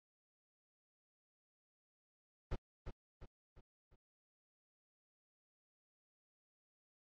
brown noise with echo, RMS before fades -38 dBFS, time 2.51-2.56 s, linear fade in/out 10 ms, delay 350 ms, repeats 4, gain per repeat -7 dB, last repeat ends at 3.96 s, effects low-pass 4000 Hz 12 dB/octave + AAC 64 kbps

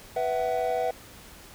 triangle chord, B suspended fourth, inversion none, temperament equal with one note detuned, 493.9 / 659.3 / 752.9 Hz, B4 / E5 / F#5, 0 / 0 / +30 cents, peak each -27 dBFS, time 0.16-0.91 s, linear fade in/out 5 ms, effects pink hiss -48 dBFS RMS until 1.54 s

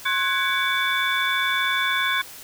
sine tone cluster, 1069 / 1492 / 1659 / 2264 / 3479 Hz, C6 / F#6 / G#6 / C#7 / A7, +37 / +14 / -2 / +36 / -20 cents, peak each -26 dBFS, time 0.05-2.22 s, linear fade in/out 10 ms, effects tanh soft clip ceiling -9 dBFS + white hiss -41 dBFS RMS until 2.43 s

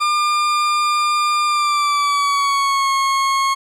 40% pulse tone with pitch glide, 1201 to 1088.7 Hz, D6 to C#6, +38 to -32 cents, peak -14 dBFS, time 0-3.55 s, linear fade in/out 20 ms, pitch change -170 cents, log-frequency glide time 1.45-2.91 s, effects low-pass 8000 Hz 12 dB/octave + 9-bit

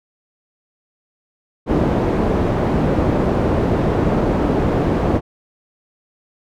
white low-pass noise, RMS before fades -17 dBFS, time 1.66-5.21 s, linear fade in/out 50 ms, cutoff 440 Hz, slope 12 dB/octave, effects none

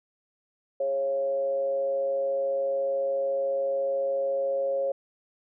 sine tone with frequency modulation, 547 Hz, C#5, 23 cents flat, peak -24 dBFS, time 0.8-4.92 s, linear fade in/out 5 ms, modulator 138 Hz, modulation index 0.39, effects none

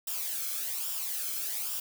blue noise with flanger, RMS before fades -34 dBFS, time 0.07-1.8 s, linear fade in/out 5 ms, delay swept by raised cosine 0.47 to 1.09 ms, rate 1.2 Hz, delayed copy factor -0.6, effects none

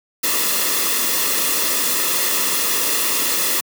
white noise with comb filter, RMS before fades -19 dBFS, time 0.23-3.61 s, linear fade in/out 10 ms, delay 1.3 ms, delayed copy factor -0.6, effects high-pass 200 Hz 12 dB/octave

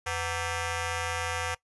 10% pulse ring-modulated tone, 415.3 Hz, G#4, in tune, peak -18 dBFS, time 0.06-1.55 s, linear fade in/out 10 ms, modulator 329 Hz, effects noise-tail reverb RT60 0.1 s tail -19 dB re dry + resampled to 24000 Hz

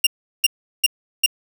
sawtooth tone bursts, 2794 Hz, F7, in tune, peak -8 dBFS, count 4, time 0.04-1.262 s, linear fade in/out 5 ms, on 28 ms, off 370 ms, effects none

